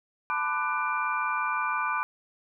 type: tone cluster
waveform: sine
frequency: 879 / 1005 / 1186 / 1489 / 2377 Hz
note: A5 / B5 / D6 / F#6 / D7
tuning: -2 / +30 / +17 / +11 / +20 cents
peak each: -35 / -31 / -30 / -32 / -35 dBFS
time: 0.3-2.03 s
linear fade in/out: 0 ms
effects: none